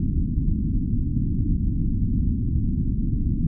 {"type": "low-pass noise", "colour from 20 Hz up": "pink", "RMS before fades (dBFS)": -22, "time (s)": [0, 3.47], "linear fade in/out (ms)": 2, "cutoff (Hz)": 280, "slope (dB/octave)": 48, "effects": []}